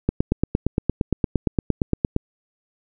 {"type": "click train", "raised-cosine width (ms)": 3, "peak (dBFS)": -5, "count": 19, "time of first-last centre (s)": [0.09, 2.164], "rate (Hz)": 8.68, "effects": []}